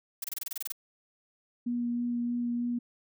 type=noise bursts; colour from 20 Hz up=blue; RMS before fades=-34 dBFS; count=11; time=0.22-0.722 s; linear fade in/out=5 ms; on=22 ms; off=26 ms
type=tone with vibrato; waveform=sine; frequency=240 Hz; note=B3; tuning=49 cents flat; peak=-28 dBFS; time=1.66-2.79 s; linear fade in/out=10 ms; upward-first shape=sine; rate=3.2 Hz; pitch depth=10 cents each way
effects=none